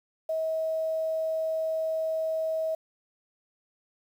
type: tone with quantisation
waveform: sine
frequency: 640 Hz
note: D#5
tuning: 49 cents sharp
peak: -26 dBFS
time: 0.29-2.75 s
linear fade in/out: 5 ms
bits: 9
effects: none